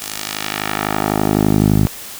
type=tone with band-pass filter sweep; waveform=10% pulse; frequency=51.91 Hz; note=G#1; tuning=in tune; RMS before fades=-17 dBFS; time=0.02-1.87 s; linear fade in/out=0 ms; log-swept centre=9500 to 120 Hz; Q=0.74; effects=white hiss -32 dBFS RMS until 2.19 s